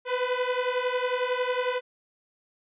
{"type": "beating tone pair", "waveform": "sawtooth", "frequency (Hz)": [494.5, 505.5], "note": ["B4", "B4"], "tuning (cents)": [2, 40], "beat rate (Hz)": 11, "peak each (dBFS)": -24, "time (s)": [0.05, 1.81], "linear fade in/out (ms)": 50, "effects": ["resampled to 8000 Hz"]}